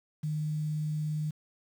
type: tone with quantisation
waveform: sine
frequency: 152.9 Hz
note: D#3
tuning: 30 cents flat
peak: -29 dBFS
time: 0.23-1.31 s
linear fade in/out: 10 ms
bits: 9
effects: none